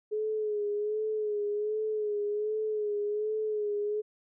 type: tone with vibrato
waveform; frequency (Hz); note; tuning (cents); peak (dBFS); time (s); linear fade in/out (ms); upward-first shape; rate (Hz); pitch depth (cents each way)
sine; 422.7; G#4; +31; -28; 0.11-4.02; 20; sine; 1.3; 44
effects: none